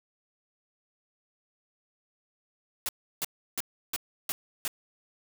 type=noise bursts; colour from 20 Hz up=white; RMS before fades=-31 dBFS; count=6; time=2.86-4.678 s; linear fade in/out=0 ms; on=28 ms; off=330 ms; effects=none